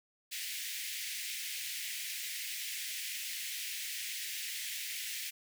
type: high-pass noise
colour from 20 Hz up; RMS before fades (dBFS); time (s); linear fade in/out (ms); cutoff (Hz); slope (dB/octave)
pink; -40; 0.31-5.31; 20; 1900; 48
effects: none